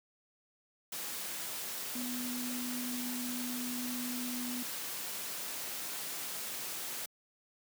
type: tone in noise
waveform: sine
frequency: 246.9 Hz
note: B3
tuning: in tune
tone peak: -37 dBFS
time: 1.95-4.63 s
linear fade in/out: 5 ms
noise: white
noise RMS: -40 dBFS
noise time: 0.92-7.06 s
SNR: 0 dB
effects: high-pass 150 Hz 12 dB/octave